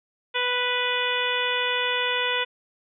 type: harmonic tone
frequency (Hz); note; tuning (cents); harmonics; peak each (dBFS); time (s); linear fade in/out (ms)
493.9; B4; 0; 1 / 2 / 3 / 4 / 5 / 6 / 7; -30 / -30 / -30 / -30 / -30 / -30 / -30; 0.34-2.45; 20
effects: none